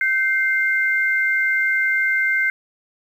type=tone pair together; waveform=sine; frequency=1550 / 2099 Hz; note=G6 / C7; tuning=-20 / +5 cents; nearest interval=perfect fourth; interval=525 cents; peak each=-19 dBFS; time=0.01-2.5 s; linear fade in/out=2 ms; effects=8-bit